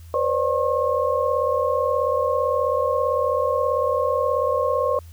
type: tone cluster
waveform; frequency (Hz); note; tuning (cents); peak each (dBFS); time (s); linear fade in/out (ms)
sine; 494.7 / 533 / 590 / 1079; B4 / C5 / D5 / C#6; +3 / +32 / +8 / -47; -24; 0.14-4.99; 2
effects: added 83 Hz sine -39 dBFS peak until 5.12 s + white hiss -55 dBFS RMS until 5.12 s